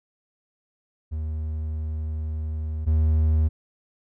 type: tone pair in turn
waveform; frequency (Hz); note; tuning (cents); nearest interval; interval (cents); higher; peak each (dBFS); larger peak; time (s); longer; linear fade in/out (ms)
triangle; 77.78 / 78.17; D#2 / D#2; 0 / +9; unison; 9; second; -24 / -15; second; 1.11-2.86 / 2.86-3.49; first; 20
effects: none